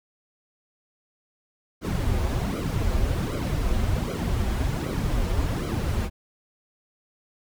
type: noise with flanger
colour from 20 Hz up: brown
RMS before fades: -25 dBFS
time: 1.81-6.1 s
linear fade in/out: 50 ms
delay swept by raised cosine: 1.1 to 7.1 ms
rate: 1.3 Hz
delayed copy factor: -0.8
effects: none